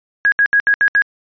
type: tone bursts at uneven times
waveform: sine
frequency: 1652 Hz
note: G#6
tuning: 10 cents flat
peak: -9 dBFS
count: 6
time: 0.25-0.32 / 0.39-0.46 / 0.53-0.6 / 0.67-0.74 / 0.81-0.88 / 0.95-1.02 s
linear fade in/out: 0 ms
effects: resampled to 11025 Hz